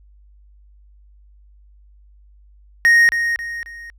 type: tone with echo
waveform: triangle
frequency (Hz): 1864.7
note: A#6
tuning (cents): 0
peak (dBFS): -7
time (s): 2.85-3.09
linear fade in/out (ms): 0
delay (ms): 270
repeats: 3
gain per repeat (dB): -8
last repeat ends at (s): 3.9
effects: added 50 Hz sine -46 dBFS peak until 3.98 s